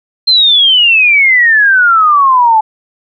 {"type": "exponential sweep", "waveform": "sine", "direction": "down", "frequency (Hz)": [4186, 856], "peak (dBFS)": -4, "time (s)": [0.27, 2.61], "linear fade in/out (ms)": 10, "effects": []}